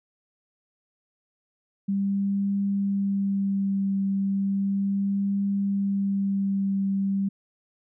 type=tone with vibrato; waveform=sine; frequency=197.3 Hz; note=G3; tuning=11 cents sharp; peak=-22 dBFS; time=1.88-7.29 s; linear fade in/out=10 ms; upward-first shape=triangle; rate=0.35 Hz; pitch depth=16 cents each way; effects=none